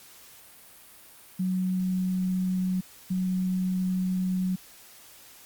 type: tone pair in turn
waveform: sine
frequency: 185 / 185 Hz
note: F#3 / F#3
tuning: 0 / 0 cents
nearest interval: unison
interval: 0 cents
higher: neither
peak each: -24 dBFS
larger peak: neither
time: 1.39-2.81 / 3.1-4.56 s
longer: second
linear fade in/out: 10 ms
effects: white hiss -51 dBFS RMS until 5.45 s + Opus 48 kbps